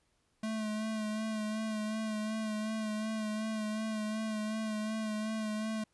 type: tone with vibrato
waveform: square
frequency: 216.7 Hz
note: A3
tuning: 26 cents flat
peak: -34 dBFS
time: 0.43-5.84 s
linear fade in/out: 5 ms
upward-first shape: sine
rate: 2.7 Hz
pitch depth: 29 cents each way
effects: pink hiss -75 dBFS RMS until 5.93 s + resampled to 24000 Hz